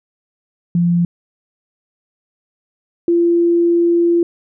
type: tone pair in turn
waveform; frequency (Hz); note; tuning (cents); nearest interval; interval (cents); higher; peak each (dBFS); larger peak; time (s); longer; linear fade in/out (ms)
sine; 172.9 / 342.2; F3 / F4; -17 / -35; octave; 1182; second; -11 / -10; second; 0.75-1.05 / 3.08-4.23; second; 2
effects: none